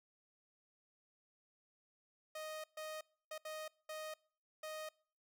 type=tone bursts at uneven times; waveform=sawtooth; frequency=622.3 Hz; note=D#5; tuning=in tune; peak=-40 dBFS; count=6; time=2.35-2.64 / 2.77-3.01 / 3.31-3.38 / 3.45-3.68 / 3.89-4.14 / 4.63-4.89 s; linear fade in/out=5 ms; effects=noise-tail reverb RT60 0.5 s tail -25 dB re dry